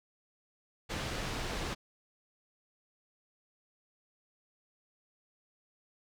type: low-pass noise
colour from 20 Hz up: pink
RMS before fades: -37 dBFS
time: 0.89-1.75 s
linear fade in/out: 20 ms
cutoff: 5500 Hz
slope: 12 dB/octave
effects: none